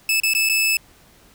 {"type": "tone with dropouts", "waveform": "sawtooth", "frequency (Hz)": 2616, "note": "E7", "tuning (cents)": -14, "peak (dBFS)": -13, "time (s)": [0.09, 0.77], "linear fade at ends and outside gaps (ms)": 2, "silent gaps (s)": [[0.201, 0.234], [0.336, 0.349], [0.49, 0.496]], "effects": ["pink hiss -52 dBFS RMS until 1.34 s"]}